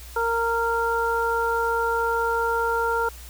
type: harmonic tone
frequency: 462.4 Hz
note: A#4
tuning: 14 cents flat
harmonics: 1 / 2 / 3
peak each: -25 / -25 / -25 dBFS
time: 0.16-3.09 s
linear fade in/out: 5 ms
effects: added 60 Hz sine -40 dBFS peak until 3.29 s + white hiss -45 dBFS RMS until 3.29 s